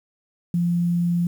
sine tone, 173.1 Hz, F3, 15 cents flat, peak -18 dBFS, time 0.54-1.27 s, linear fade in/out 2 ms, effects 8-bit

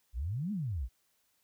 sine exponential two-way sweep, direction up then down, 51.91 to 220 to 51.91 Hz, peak -32 dBFS, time 0.13-0.89 s, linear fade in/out 50 ms, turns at 0.52 s, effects white hiss -74 dBFS RMS until 1.43 s

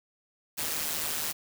white noise with amplitude modulation, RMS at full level -29 dBFS, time 0.57-1.33 s, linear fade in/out 20 ms, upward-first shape sine, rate 154 Hz, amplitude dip 65%, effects none

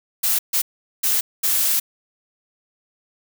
blue noise bursts at uneven times, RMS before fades -19 dBFS, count 4, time 0.23-0.39 / 0.53-0.62 / 1.03-1.21 / 1.43-1.8 s, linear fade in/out 10 ms, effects none

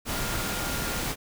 sine tone in noise, 1408 Hz, F6, 14 cents sharp, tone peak -38 dBFS, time 0.11-1.03 s, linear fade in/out 50 ms, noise pink, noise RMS -30 dBFS, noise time 0.05-1.16 s, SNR -11 dB, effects none

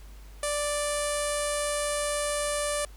sawtooth tone with low-pass filter, 587.3 Hz, D5, in tune, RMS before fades -29 dBFS, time 0.43-2.85 s, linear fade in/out 2 ms, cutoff 9500 Hz, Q 5.2, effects added 50 Hz sine -44 dBFS peak until 2.96 s + pink hiss -56 dBFS RMS until 2.96 s

